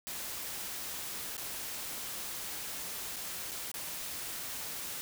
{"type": "noise with dropouts", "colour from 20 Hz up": "white", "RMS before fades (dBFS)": -40, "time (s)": [0.07, 5.01], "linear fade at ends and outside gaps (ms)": 0, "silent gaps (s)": [[1.368, 1.379], [3.161, 3.166], [3.512, 3.516], [3.716, 3.741]], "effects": []}